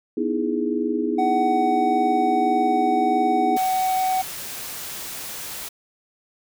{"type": "chord", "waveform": "sine", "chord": "E major seventh", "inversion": "second", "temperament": "equal with one note detuned", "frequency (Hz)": [246.9, 307.9, 329.6, 415.3], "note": ["B3", "D#4", "E4", "G#4"], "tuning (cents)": [0, -18, 0, 0], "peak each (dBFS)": -26, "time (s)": [0.17, 3.57], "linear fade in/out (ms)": 5}
{"type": "tone", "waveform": "triangle", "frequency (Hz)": 750, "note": "F#5", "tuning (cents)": 23, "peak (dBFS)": -17, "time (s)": [1.18, 4.22], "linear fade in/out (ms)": 10}
{"type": "noise", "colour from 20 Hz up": "white", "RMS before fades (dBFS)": -33, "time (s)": [3.56, 5.69], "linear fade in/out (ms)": 10}
{"effects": []}